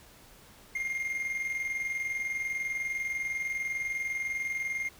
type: tone with tremolo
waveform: triangle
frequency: 2121 Hz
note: C7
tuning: 23 cents sharp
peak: -27 dBFS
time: 0.75-4.89 s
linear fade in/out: 5 ms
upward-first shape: square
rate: 20 Hz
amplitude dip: 45%
effects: pink hiss -55 dBFS RMS until 4.99 s